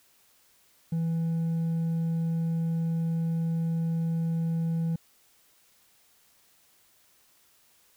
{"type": "tone with hard clipping", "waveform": "sine", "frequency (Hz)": 164.9, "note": "E3", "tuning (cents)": 1, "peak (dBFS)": -26, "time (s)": [0.92, 4.96], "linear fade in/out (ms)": 5, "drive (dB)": 2, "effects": ["white hiss -63 dBFS RMS until 7.96 s"]}